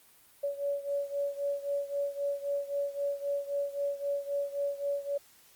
sine beating tone pair, 565 / 568.8 Hz, C#5 / C#5, +33 / +45 cents, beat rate 3.8 Hz, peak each -32 / -35 dBFS, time 0.43-5.18 s, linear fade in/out 10 ms, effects white hiss -60 dBFS RMS until 5.55 s + Opus 32 kbps

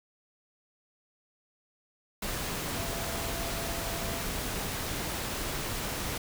sine tone in noise, 673 Hz, E5, 36 cents sharp, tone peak -41 dBFS, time 2.77-4.23 s, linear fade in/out 5 ms, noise pink, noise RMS -34 dBFS, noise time 2.22-6.18 s, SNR -10 dB, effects none

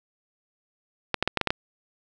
clicks, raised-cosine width 0.3 ms, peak -6 dBFS, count 7, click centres 1.143 / 1.226 / 1.276 / 1.373 / 1.413 / 1.473 / 1.505 s, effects none

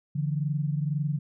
sine tone pair together, 145.18 / 167.2 Hz, D3 / E3, -20 / +25 cents, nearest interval major second, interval 245 cents, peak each -26 / -31 dBFS, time 0.15-1.19 s, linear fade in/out 10 ms, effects none

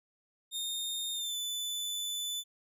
sawtooth tone with pitch glide, 3665 to 3499 Hz, A#7 to A7, -30 to -10 cents, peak -31 dBFS, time 0.51-2.44 s, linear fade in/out 50 ms, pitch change -80 cents, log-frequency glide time 1.13-1.36 s, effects none

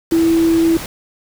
sine tone in noise, 329.6 Hz, E4, in tune, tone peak -10 dBFS, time 0.12-0.77 s, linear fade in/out 2 ms, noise pink, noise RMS -28 dBFS, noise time 0.11-0.86 s, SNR +15 dB, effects none

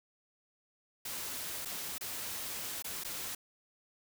white noise with dropouts, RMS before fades -40 dBFS, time 1.05-3.35 s, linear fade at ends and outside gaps 5 ms, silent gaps 1.65-1.655 / 1.982-2.009 / 2.824-2.843 / 3.037-3.046 s, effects none

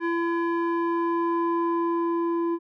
square tone with low-pass filter sweep, 337.9 Hz, E4, 43 cents sharp, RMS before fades -25 dBFS, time 0-2.59 s, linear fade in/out 50 ms, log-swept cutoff 1600 to 760 Hz, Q 2.5, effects none

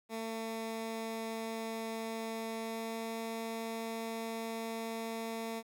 15% pulse tone with pitch glide, 224.6 to 226.2 Hz, A3 to A3, +36 to +48 cents, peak -31 dBFS, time 0.09-5.63 s, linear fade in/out 50 ms, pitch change +12 cents, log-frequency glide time 2.41-3.16 s, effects 12-bit

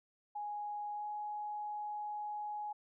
sine tone with pitch glide, 830.6 to 837.3 Hz, G#5 to G#5, 0 to +14 cents, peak -38 dBFS, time 0.35-2.73 s, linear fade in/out 10 ms, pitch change +14 cents, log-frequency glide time 0.93-1.05 s, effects none

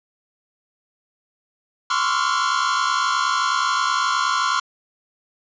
45% pulse tone cluster, 1024 / 1072 / 1140 / 1349 / 1420 Hz, C6 / C6 / C#6 / E6 / F6, -38 / +42 / +48 / +40 / +28 cents, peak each -25 dBFS, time 1.9-4.6 s, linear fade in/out 5 ms, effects resampled to 16000 Hz

